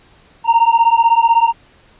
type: beating tone pair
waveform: triangle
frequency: 916 / 932 Hz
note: A#5 / A#5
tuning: -31 / -1 cents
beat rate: 16 Hz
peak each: -10 dBFS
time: 0.44-1.53 s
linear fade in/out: 50 ms
effects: pink hiss -49 dBFS RMS until 1.99 s + resampled to 8000 Hz